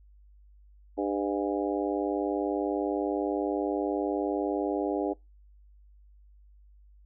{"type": "harmonic tone with a mistuned harmonic", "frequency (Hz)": 100, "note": "G2", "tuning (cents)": 35, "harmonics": [3, 4, 5, 6, 7, 8], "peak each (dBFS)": [-30, -32, -34, -36, -37, -38], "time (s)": [0.97, 5.14], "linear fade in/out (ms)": 20, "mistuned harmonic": 8, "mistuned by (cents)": 42, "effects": ["noise-tail reverb RT60 0.2 s tail -24 dB re dry", "added 50 Hz sine -53 dBFS peak until 7.05 s"]}